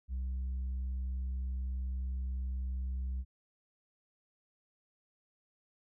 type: tone with tanh clipping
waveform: sine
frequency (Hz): 64.2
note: C2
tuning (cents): -32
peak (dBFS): -34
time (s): 0.08-3.25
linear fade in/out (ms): 50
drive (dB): 2
effects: none